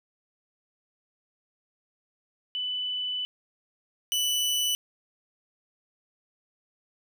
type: tone pair in turn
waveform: sine / sawtooth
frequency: 2991 / 2976 Hz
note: F#7 / F#7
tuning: +18 / +9 cents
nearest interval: unison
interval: 9 cents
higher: first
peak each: -28 / -21 dBFS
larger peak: second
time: 2.55-3.25 / 4.12-4.75 s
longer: first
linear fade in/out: 0 ms
effects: none